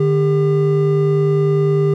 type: tone pair together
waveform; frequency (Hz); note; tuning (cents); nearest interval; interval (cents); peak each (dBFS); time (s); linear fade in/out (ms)
triangle; 150 / 400.1; D3 / G4; +37 / +35; octave + perfect fourth; 1698; -13; 0-1.94; 5
effects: none